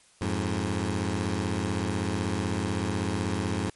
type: beating tone pair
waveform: 15% pulse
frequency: 89 / 105 Hz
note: F2 / G#2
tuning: +33 / +19 cents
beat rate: 16 Hz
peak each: -23 / -23 dBFS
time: 0.21-3.7 s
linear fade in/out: 5 ms
effects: white hiss -59 dBFS RMS until 3.75 s + MP3 48 kbps